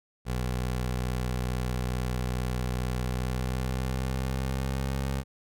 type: tone with pitch glide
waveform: 20% pulse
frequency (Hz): 62.3 to 67.16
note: B1 to C2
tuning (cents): +16 to +46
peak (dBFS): -23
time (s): 0.25-5.24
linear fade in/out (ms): 50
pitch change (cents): +130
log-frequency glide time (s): 3-5.05
effects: none